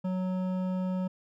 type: tone with hard clipping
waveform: sine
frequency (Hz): 185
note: F#3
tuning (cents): 0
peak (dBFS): -30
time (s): 0.04-1.08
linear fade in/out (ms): 10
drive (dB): 11
effects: none